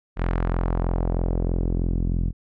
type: tone with low-pass filter sweep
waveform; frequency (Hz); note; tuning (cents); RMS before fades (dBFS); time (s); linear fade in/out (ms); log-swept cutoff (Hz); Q
sawtooth; 43.14; F1; -20; -23; 0.16-2.33; 50; 2000 to 190; 1.2
effects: none